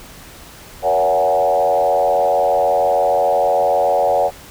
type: tone with frequency modulation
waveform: sine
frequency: 648 Hz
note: E5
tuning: 30 cents flat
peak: -12 dBFS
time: 0.82-4.31 s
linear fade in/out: 50 ms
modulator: 86.6 Hz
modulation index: 1.8
effects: pink hiss -39 dBFS RMS until 4.5 s